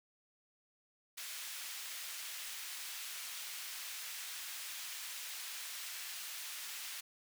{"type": "high-pass noise", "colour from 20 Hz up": "pink", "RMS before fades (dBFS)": -45, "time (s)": [1.17, 7.01], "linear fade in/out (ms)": 10, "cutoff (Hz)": 2100, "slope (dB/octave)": 12, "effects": []}